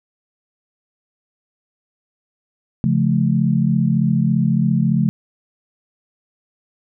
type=chord; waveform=sine; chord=Db augmented; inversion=none; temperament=just; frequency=138.59 / 173.24 / 216.5 Hz; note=Db3 / F3 / A3; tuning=0 / -14 / -28 cents; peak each=-18 dBFS; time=2.84-5.09 s; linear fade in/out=0 ms; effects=none